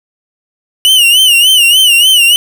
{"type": "tone with vibrato", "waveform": "45% pulse", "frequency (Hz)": 2923, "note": "F#7", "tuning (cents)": -22, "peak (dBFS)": -4, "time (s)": [0.85, 2.36], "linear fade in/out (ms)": 0, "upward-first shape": "sine", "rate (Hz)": 3.4, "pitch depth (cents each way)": 110, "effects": []}